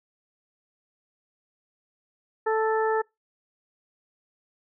harmonic tone, 440 Hz, A4, in tune, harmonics 1 / 2 / 3 / 4, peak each -23 / -27 / -32 / -33 dBFS, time 2.46-3.02 s, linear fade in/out 10 ms, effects noise-tail reverb RT60 0.2 s tail -26 dB re dry

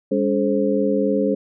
sine tone cluster, 201.4 / 284.9 / 427.7 / 527 Hz, G3 / C#4 / A4 / C5, +47 / +48 / -49 / +12 cents, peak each -22 dBFS, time 0.11-1.35 s, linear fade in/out 10 ms, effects none

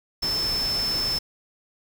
sine tone in noise, 5274 Hz, E8, in tune, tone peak -23 dBFS, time 0.22-1.19 s, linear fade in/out 10 ms, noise pink, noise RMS -33 dBFS, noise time 0.22-1.19 s, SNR +7 dB, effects none

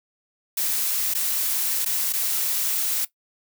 blue noise with dropouts, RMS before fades -24 dBFS, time 0.57-3.05 s, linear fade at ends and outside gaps 5 ms, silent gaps 1.139-1.149 / 1.849-1.859 / 2.126-2.134 s, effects noise-tail reverb RT60 0.1 s tail -17 dB re dry

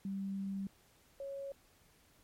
sine tone pair in turn, 195.3 / 552.4 Hz, G3 / C#5, -6 / -6 cents, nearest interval octave + tritone, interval 1800 cents, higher second, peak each -36 / -40 dBFS, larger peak first, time 0.05-0.67 / 1.2-1.52 s, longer first, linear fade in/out 2 ms, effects pink hiss -67 dBFS RMS until 2.23 s + MP3 64 kbps

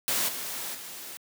white noise with level steps, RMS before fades -27 / -35 / -41 dBFS, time 0.08-1.17 s, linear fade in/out 0 ms, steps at 0.28 / 0.74 s, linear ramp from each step 10 ms, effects high-pass 150 Hz 12 dB/octave

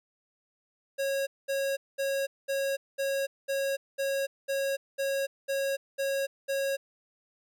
square tone bursts, 548 Hz, C#5, 20 cents flat, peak -28 dBFS, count 12, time 0.98-6.77 s, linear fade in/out 20 ms, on 290 ms, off 210 ms, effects none

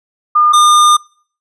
sine / square tone pair in turn, 1210 / 1210 Hz, D#6 / D#6, -49 / -49 cents, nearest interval unison, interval 0 cents, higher neither, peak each -6 dBFS, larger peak neither, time 0.35-0.53 / 0.53-0.97 s, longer second, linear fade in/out 10 ms, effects noise-tail reverb RT60 0.5 s tail -26 dB re dry + resampled to 24000 Hz

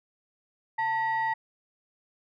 sine tone pair together, 892.6 / 1921 Hz, A5 / B6, +25 / -48 cents, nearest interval octave + minor second, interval 1327 cents, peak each -25 / -29 dBFS, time 0.78-1.34 s, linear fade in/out 10 ms, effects tanh soft clip ceiling -20 dBFS

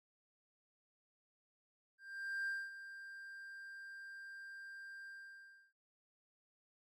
triangle tone with ADSR envelope, 1588 Hz, G6, 22 cents sharp, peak -34 dBFS, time 1.98-5.73 s, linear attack 490 ms, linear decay 230 ms, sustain -13 dB, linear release 660 ms, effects tanh soft clip ceiling -30 dBFS

